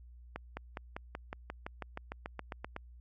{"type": "accelerating click train", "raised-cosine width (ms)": 0.5, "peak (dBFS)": -24, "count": 16, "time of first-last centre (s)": [0.36, 2.764], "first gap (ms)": 210, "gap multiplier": 0.96, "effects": ["added 60 Hz sine -51 dBFS peak until 3 s", "AAC 32 kbps"]}